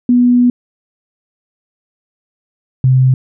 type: tone pair in turn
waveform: sine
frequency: 245 / 129.78 Hz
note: B3 / C3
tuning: -14 / -14 cents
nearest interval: major seventh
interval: 1100 cents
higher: first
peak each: -6 dBFS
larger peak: neither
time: 0.09-0.5 / 2.84-3.14 s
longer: first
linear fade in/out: 2 ms
effects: none